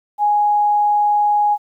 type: tone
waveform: sine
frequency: 830.6 Hz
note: G#5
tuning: in tune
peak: -12 dBFS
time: 0.18-1.58 s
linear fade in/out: 50 ms
effects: 9-bit